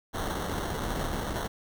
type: noise with sample-and-hold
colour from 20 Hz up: pink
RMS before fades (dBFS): -32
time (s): 0.13-1.48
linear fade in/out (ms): 20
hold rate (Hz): 2450
effects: none